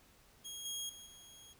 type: tone with level steps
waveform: 20% pulse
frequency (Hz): 3278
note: G#7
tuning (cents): -23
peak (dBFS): -39 / -34 / -46 / -50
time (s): 0.44-1.54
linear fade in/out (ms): 20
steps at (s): 0.65 / 0.89 / 1.06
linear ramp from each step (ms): 5
effects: pink hiss -65 dBFS RMS until 1.59 s